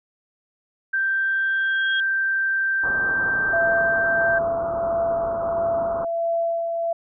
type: tone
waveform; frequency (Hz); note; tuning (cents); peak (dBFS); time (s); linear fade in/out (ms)
sine; 1568; G6; 0; -19; 0.93-4.39; 10
type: tone with exponential growth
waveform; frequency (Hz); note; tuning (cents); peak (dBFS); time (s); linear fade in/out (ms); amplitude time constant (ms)
sine; 3265; G#7; -30; -24; 0.98-2; 2; 220
type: low-pass noise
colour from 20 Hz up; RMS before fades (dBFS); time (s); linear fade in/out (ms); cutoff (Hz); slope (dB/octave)
white; -33; 2.83-6.05; 5; 1400; 96
type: tone with tremolo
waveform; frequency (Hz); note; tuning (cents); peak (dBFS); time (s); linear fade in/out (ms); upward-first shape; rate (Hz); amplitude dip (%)
sine; 672; E5; +33; -19; 3.53-6.93; 5; sine; 1.5; 35
effects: none